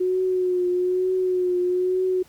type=tone with vibrato; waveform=sine; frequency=365.1 Hz; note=F#4; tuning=23 cents flat; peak=-19 dBFS; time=0-2.23 s; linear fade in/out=10 ms; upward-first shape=triangle; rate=1.1 Hz; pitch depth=39 cents each way; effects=pink hiss -55 dBFS RMS until 2.28 s